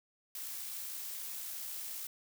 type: noise with amplitude modulation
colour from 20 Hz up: blue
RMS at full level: -41 dBFS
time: 0.35-2.07 s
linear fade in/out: 2 ms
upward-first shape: sine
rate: 60.3 Hz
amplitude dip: 25%
effects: none